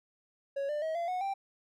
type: tone with pitch steps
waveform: triangle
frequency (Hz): 555 / 594.8 / 637.5 / 683.3 / 732.3 / 784.9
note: C#5 / D5 / D#5 / F5 / F#5 / G5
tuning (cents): +2 / +22 / +42 / -38 / -18 / +2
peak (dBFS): -29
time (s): 0.56-1.34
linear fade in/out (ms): 10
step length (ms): 130
effects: none